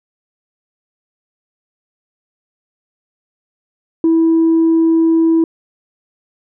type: tone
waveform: sine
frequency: 327.2 Hz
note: E4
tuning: 13 cents flat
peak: -7 dBFS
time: 4.04-5.44 s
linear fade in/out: 2 ms
effects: tanh soft clip ceiling -6 dBFS